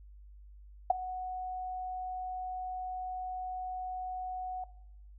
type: tone with ADSR envelope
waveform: sine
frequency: 739 Hz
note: F#5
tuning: 2 cents flat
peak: -17 dBFS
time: 0.9-4.64 s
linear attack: 5 ms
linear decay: 11 ms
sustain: -18 dB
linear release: 3 ms
effects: noise-tail reverb RT60 0.8 s tail -18 dB re dry + added 50 Hz sine -50 dBFS peak until 5.18 s